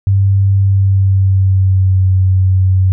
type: tone with pitch glide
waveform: sine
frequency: 98 to 93.9 Hz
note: G2 to F#2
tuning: 0 to +26 cents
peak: -7 dBFS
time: 0.07-2.92 s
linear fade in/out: 0 ms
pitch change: -74 cents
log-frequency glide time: 0.59-2.06 s
effects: none